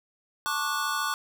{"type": "chord", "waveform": "square", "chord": "D major seventh", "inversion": "second", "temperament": "just", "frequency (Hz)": [881, 1101.2, 1174.7, 1468.3], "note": ["A5", "C#6", "D6", "F#6"], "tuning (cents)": [2, -12, 0, -14], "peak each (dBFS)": [-37, -33, -32, -32], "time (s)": [0.46, 1.14], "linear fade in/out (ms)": 0, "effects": []}